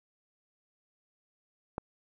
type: click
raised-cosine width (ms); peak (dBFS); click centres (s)
1; -19; 1.781
effects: none